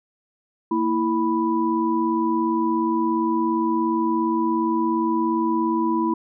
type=tone cluster; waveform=sine; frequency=231.1 / 328.3 / 987 Hz; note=A#3 / E4 / B5; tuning=-15 / -7 / -1 cents; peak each=-25 / -21 / -24 dBFS; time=0.71-6.14 s; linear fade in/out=5 ms; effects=none